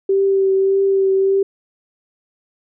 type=tone with vibrato; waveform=sine; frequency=388.2 Hz; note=G4; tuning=17 cents flat; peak=-12 dBFS; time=0.09-1.43 s; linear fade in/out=5 ms; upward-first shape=triangle; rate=1.7 Hz; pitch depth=20 cents each way; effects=none